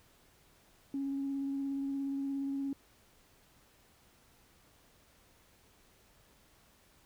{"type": "tone with vibrato", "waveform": "sine", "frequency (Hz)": 275.6, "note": "C#4", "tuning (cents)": -10, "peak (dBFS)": -32, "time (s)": [0.94, 2.73], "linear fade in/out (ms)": 2, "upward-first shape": "sine", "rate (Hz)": 17, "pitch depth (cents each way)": 14, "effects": ["tanh soft clip ceiling -28 dBFS", "pink hiss -65 dBFS RMS until 7.05 s"]}